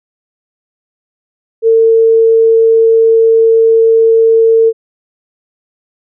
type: tone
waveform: sine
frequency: 451.6 Hz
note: A4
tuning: 45 cents sharp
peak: -4 dBFS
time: 1.62-4.73 s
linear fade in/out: 50 ms
effects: none